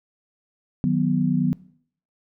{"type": "chord", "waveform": "sine", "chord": "B major", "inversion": "first", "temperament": "equal", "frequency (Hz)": [155.56, 185, 246.9], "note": ["D#3", "F#3", "B3"], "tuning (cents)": [0, 0, 0], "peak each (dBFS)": [-23, -22, -22], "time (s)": [0.84, 1.53], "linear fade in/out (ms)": 0, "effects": ["noise-tail reverb RT60 0.6 s tail -21 dB re dry"]}